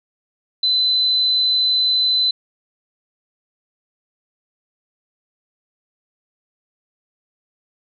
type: tone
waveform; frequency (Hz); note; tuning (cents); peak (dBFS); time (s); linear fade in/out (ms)
sine; 4027; B7; +33; -14; 0.63-2.31; 5
effects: none